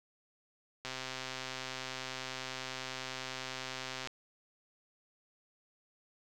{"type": "click train", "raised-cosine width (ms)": 0.2, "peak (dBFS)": -22, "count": 420, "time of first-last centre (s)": [0.85, 4.073], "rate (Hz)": 130, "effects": []}